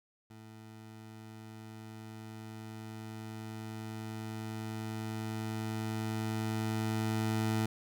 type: tone with level ramp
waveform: 20% pulse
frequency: 110 Hz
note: A2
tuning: in tune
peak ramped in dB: -45 to -24 dBFS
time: 0.3-7.66 s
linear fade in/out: 5 ms
effects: none